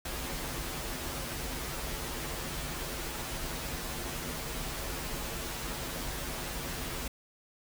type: noise with comb filter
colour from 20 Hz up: pink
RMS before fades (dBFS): -37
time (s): 0.05-7.08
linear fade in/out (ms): 5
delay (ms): 10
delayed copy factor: -0.8
effects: none